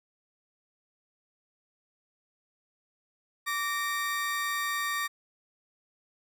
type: tone pair together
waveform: 35% pulse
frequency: 1162 / 1844.6 Hz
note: D6 / A#6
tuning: -19 / -19 cents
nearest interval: minor sixth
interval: 800 cents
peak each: -30 / -30 dBFS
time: 3.46-5.08 s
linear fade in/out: 20 ms
effects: none